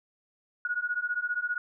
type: beating tone pair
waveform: sine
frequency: 1446 / 1461 Hz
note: F#6 / F#6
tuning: -40 / -22 cents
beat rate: 15 Hz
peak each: -31 dBFS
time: 0.65-1.58 s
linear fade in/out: 2 ms
effects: none